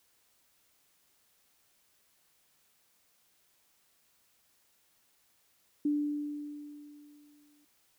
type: tone with exponential decay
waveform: sine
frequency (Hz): 293.9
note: D4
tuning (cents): +1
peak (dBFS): -25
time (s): 5.85-7.65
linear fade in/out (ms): 5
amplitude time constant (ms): 390
effects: white hiss -70 dBFS RMS until 7.98 s